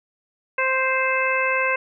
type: harmonic tone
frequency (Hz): 523.3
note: C5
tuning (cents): 0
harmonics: 1 / 2 / 3 / 4 / 5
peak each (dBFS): -25 / -25 / -25 / -25 / -25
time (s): 0.58-1.76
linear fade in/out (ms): 5
effects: none